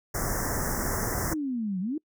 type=band-stop noise; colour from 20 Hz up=pink; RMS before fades=-29 dBFS; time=0.14-1.34 s; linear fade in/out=10 ms; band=2000 to 5300 Hz; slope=96 dB/octave
type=exponential two-way sweep; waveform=sine; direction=down then up; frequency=329.6 to 177.6 to 329.6 Hz; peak=-27 dBFS; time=1.31-1.98 s; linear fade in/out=5 ms; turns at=1.8 s
effects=noise-tail reverb RT60 0.1 s tail -26 dB re dry